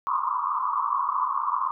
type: band-pass noise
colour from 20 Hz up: pink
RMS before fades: -26 dBFS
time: 0.07-1.71 s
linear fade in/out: 0 ms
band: 980 to 1200 Hz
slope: 96 dB/octave
effects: none